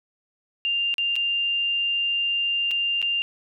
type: tone with dropouts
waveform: sine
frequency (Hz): 2794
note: F7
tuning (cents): 0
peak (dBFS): -21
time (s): 0.65-3.22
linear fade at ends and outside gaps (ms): 0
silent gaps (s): 0.941-0.982 / 1.156-1.163 / 2.71-2.714 / 3.017-3.026
effects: none